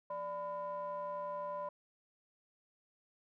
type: ring-modulated tone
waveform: triangle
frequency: 207.7 Hz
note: G#3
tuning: in tune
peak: -33 dBFS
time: 0.1-1.69 s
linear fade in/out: 5 ms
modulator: 795 Hz
effects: none